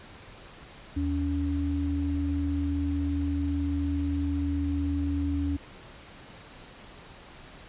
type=tone pair together; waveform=sine; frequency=79.5 / 283.3 Hz; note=D#2 / C#4; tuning=+38 / +38 cents; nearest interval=octave + minor seventh; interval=2200 cents; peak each=-28 dBFS; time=0.96-5.57 s; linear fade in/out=10 ms; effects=pink hiss -48 dBFS RMS until 7.68 s + resampled to 8000 Hz